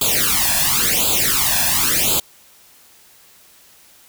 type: noise with flanger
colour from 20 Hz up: white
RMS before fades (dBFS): -17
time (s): 0.01-2.2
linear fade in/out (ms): 5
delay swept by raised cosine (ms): 0.26 to 1.19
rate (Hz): 0.94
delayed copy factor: +0.95
effects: white hiss -49 dBFS RMS until 4.08 s